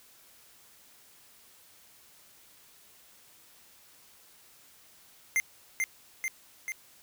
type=tone with echo; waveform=square; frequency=2093 Hz; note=C7; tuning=in tune; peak=-24 dBFS; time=5.36-5.4 s; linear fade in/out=0 ms; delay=440 ms; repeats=3; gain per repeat=-3 dB; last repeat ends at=6.72 s; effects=white hiss -58 dBFS RMS until 7.02 s